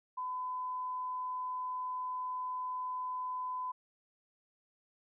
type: tone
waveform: sine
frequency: 1009 Hz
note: B5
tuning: 37 cents sharp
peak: -35 dBFS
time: 0.17-3.72 s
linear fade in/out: 10 ms
effects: none